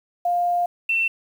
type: tone pair in turn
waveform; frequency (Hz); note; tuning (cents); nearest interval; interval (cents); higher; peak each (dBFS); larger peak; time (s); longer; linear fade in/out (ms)
sine; 703 / 2693; F5 / E7; +11 / +36; octave + major seventh; 2325; second; -18; neither; 0.25-0.66 / 0.89-1.08; first; 5
effects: 8-bit